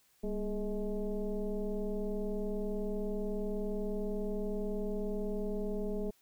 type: tone with frequency modulation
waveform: sine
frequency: 198 Hz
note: G3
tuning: 18 cents sharp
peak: -32 dBFS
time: 0.23-6.11 s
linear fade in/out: 10 ms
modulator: 218 Hz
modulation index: 1.5
effects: white hiss -69 dBFS RMS until 6.21 s